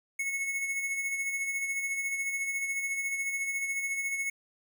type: tone with tremolo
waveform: square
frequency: 2194 Hz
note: C#7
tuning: 18 cents flat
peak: -29 dBFS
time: 0.19-4.3 s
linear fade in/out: 5 ms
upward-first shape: sine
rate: 14 Hz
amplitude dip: 45%
effects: none